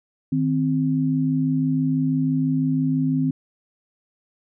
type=tone pair together; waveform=sine; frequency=155.56 / 261.6 Hz; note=D#3 / C4; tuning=0 / 0 cents; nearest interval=major sixth; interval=900 cents; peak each=-22 / -20 dBFS; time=0.32-3.31 s; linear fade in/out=5 ms; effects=none